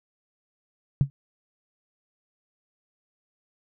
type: tone with exponential decay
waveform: sine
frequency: 138.59 Hz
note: C#3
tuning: in tune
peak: -12 dBFS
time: 1.01-1.1 s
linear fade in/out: 0 ms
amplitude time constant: 19 ms
effects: none